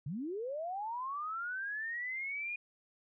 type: linear sweep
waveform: sine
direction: up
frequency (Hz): 125.1 to 2458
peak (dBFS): -36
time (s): 0.06-2.56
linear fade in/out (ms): 5
effects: none